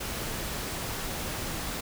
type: noise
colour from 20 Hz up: pink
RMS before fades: -34 dBFS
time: 0-1.81 s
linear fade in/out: 10 ms
effects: none